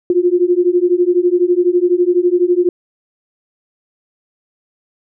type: beating tone pair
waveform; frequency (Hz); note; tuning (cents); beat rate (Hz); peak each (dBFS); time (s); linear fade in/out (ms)
sine; 349.2 / 361.2; F4 / F#4; 0 / -42; 12; -13; 0.1-2.69; 2
effects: none